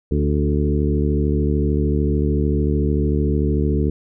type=harmonic tone with a mistuned harmonic; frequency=73.42 Hz; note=D2; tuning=in tune; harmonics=1 / 2 / 3 / 4 / 5 / 6; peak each=-19 / -22 / -24 / -25 / -26 / -27 dBFS; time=0.11-3.9 s; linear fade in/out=5 ms; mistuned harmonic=5; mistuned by=+20 cents; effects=none